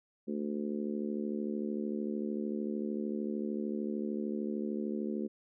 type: harmonic tone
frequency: 73.3 Hz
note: D2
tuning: 3 cents flat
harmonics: 3 / 4 / 5 / 6 / 7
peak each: -35 / -40 / -39 / -45 / -46 dBFS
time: 0.27-5.28 s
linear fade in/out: 20 ms
effects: none